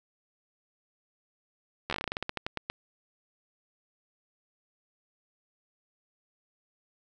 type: slowing click train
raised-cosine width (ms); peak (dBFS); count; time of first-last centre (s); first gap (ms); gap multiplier
0.3; -15; 17; 1.9-2.7; 12; 1.17
effects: none